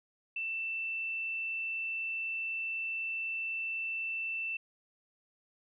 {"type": "tone", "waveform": "sine", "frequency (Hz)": 2668, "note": "E7", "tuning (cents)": 20, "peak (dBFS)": -33, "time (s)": [0.36, 4.57], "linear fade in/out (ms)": 5, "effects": []}